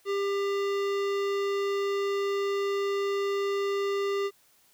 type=tone with hard clipping; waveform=sine; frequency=398.6 Hz; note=G4; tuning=29 cents sharp; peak=-28 dBFS; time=0.05-4.31 s; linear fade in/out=50 ms; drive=18 dB; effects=white hiss -63 dBFS RMS until 4.73 s